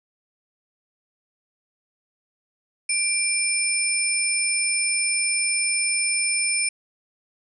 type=tone cluster; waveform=sine; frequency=2364 / 5280 / 9020 Hz; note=D7 / E8 / C#9; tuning=+11 / +2 / +29 cents; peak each=-24 / -29 / -23 dBFS; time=2.89-6.69 s; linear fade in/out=5 ms; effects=none